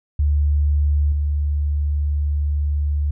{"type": "tone with level steps", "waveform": "sine", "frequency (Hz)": 73.2, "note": "D2", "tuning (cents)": -5, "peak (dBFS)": [-14, -17], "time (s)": [0.19, 3.11], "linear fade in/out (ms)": 5, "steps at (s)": 1.12, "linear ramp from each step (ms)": 2, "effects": []}